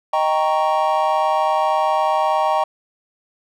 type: chord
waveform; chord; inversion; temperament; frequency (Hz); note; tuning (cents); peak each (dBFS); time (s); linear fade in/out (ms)
triangle; Eb dominant seventh; none; equal; 622.3 / 784 / 932.3 / 1108.7; Eb5 / G5 / Bb5 / Db6; 0 / 0 / 0 / 0; -19 / -18 / -19 / -21; 0.13-2.64; 5
effects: none